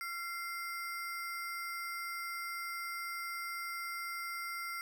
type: ring-modulated tone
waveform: square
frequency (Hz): 1729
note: A6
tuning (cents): -31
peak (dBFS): -36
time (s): 0.01-4.81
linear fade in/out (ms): 0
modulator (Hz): 365
effects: none